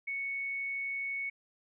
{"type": "tone", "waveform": "sine", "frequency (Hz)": 2217, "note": "C#7", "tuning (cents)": 0, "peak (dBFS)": -33, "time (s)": [0.07, 1.3], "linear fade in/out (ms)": 10, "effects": []}